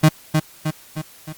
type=tone with echo; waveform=35% pulse; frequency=155.56 Hz; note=D#3; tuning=in tune; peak=-7 dBFS; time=0.03-0.09 s; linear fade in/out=10 ms; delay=310 ms; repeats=4; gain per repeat=-5 dB; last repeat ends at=1.33 s; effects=white hiss -46 dBFS RMS until 1.37 s + Opus 48 kbps